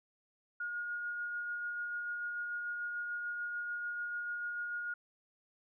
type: tone with tremolo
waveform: sine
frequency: 1433 Hz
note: F6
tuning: 44 cents sharp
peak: -35 dBFS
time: 0.6-4.94 s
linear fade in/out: 5 ms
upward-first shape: sine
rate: 6.8 Hz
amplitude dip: 25%
effects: none